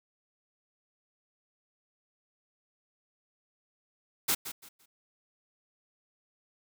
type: noise with echo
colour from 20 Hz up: white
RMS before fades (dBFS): -27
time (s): 4.28-4.35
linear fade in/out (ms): 10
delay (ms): 170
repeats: 3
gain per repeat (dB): -12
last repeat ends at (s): 4.86
effects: none